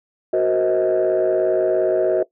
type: chord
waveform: sine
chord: C half-diminished seventh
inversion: second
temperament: equal with one note detuned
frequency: 370 / 466.2 / 523.3 / 633.5 Hz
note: Gb4 / Bb4 / C5 / Eb5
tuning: 0 / 0 / 0 / +31 cents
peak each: -17 / -22 / -23 / -18 dBFS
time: 0.33-2.23 s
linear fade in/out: 5 ms
effects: noise-tail reverb RT60 0.1 s tail -17 dB re dry + tanh soft clip ceiling -10 dBFS